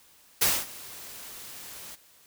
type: noise with ADSR envelope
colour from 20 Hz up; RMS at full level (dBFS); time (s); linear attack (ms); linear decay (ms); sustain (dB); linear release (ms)
white; -21; 0.41-1.96; 12; 230; -22; 21
effects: white hiss -58 dBFS RMS until 2.26 s